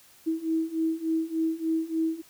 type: beating tone pair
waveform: sine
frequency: 321.2 / 324.6 Hz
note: E4 / E4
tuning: -45 / -27 cents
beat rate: 3.4 Hz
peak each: -29 / -27 dBFS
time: 0.26-2.22 s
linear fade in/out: 20 ms
effects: white hiss -56 dBFS RMS until 2.29 s

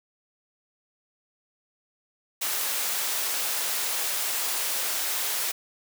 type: high-pass noise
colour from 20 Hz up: white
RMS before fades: -28 dBFS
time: 2.41-5.52 s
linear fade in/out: 10 ms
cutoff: 460 Hz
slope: 12 dB/octave
effects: none

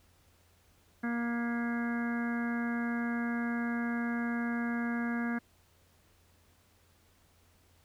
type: harmonic tone with a mistuned harmonic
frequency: 235.9 Hz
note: A#3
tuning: 21 cents sharp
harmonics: 1 / 2 / 3 / 4 / 5 / 6 / 7 / 8 / 9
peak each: -31 / -46 / -44 / -49 / -47 / -44 / -40 / -52 / -49 dBFS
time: 1.03-5.39 s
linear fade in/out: 10 ms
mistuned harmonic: 8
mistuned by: +80 cents
effects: added 86 Hz sine -67 dBFS peak until 7.84 s + pink hiss -67 dBFS RMS until 7.84 s

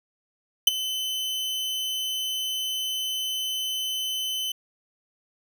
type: tone with ADSR envelope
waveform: 40% pulse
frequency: 3040 Hz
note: F#7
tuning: 46 cents sharp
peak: -10 dBFS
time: 0.67-4.52 s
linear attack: 5 ms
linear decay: 18 ms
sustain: -16 dB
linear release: 4 ms
effects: none

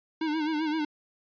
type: tone with vibrato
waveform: square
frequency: 310 Hz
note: D#4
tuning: 6 cents flat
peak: -27 dBFS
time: 0.21-0.85 s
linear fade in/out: 5 ms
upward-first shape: sine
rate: 7.7 Hz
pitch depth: 73 cents each way
effects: resampled to 11025 Hz

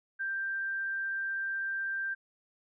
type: tone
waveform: sine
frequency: 1577 Hz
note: G6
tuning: 10 cents sharp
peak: -31 dBFS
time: 0.19-2.15 s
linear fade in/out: 20 ms
effects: none

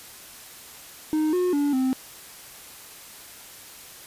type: tone with pitch steps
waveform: triangle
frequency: 309.4 / 361.1 / 287.8 / 260.3 Hz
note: D#4 / F#4 / D4 / C4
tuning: -10 / -42 / -35 / -9 cents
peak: -18 dBFS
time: 1.13-1.93 s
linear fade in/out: 0 ms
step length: 200 ms
effects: white hiss -44 dBFS RMS until 4.06 s + resampled to 32000 Hz

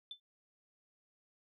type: tone with exponential decay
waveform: sine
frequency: 3527 Hz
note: A7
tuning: 3 cents sharp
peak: -38 dBFS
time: 0.11-0.2 s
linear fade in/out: 2 ms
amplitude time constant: 18 ms
effects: tanh soft clip ceiling -36 dBFS

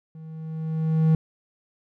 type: tone with level ramp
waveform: triangle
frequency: 159.2 Hz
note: D#3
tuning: 40 cents sharp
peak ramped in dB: -37 to -12 dBFS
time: 0.15-1.15 s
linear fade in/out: 2 ms
effects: none

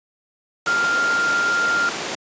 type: tone in noise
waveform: sine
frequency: 1396.9 Hz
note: F6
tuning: in tune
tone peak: -17 dBFS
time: 0.67-1.89 s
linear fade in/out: 2 ms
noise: pink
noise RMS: -25 dBFS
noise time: 0.66-2.15 s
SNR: +5 dB
effects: high-pass 300 Hz 12 dB/octave + resampled to 16000 Hz

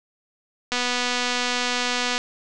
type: click train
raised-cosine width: 0.2 ms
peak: -7 dBFS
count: 360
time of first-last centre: 0.72-2.179 s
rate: 246 Hz
effects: resampled to 22050 Hz + 7-bit

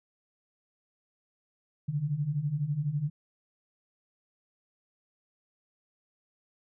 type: beating tone pair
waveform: sine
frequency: 138.59 / 150.59 Hz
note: C#3 / D3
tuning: 0 / +44 cents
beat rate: 12 Hz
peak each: -33 / -29 dBFS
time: 1.88-3.1 s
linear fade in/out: 10 ms
effects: none

